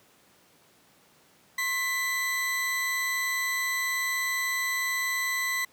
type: tone pair together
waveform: 40% pulse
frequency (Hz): 1067.6 / 1991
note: C6 / B6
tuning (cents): +35 / +14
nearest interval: major seventh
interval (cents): 1079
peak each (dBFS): -35 / -26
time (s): 1.58-5.65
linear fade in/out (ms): 5
effects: pink hiss -60 dBFS RMS until 5.72 s + high-pass 150 Hz 12 dB/octave